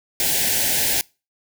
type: band-stop noise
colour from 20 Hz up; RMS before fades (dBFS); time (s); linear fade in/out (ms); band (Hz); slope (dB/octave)
white; -20; 0.2-1.01; 0; 910 to 1500; 96
effects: noise-tail reverb RT60 0.3 s tail -25 dB re dry